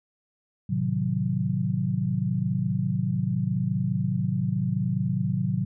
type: chord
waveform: sine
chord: A diminished seventh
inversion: none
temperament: equal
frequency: 110 / 130.81 / 155.56 / 185 Hz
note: A2 / C3 / Eb3 / Gb3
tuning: 0 / 0 / 0 / 0 cents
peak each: -30 / -28 / -30 / -27 dBFS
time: 0.69-5.65 s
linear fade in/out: 10 ms
effects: none